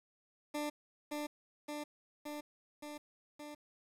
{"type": "tone with echo", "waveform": "20% pulse", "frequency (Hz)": 296.6, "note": "D4", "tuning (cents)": 17, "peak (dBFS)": -31, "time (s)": [0.54, 0.7], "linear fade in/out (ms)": 10, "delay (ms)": 570, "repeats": 5, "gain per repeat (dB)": -2, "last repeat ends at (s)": 3.55, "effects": ["resampled to 32000 Hz", "10-bit"]}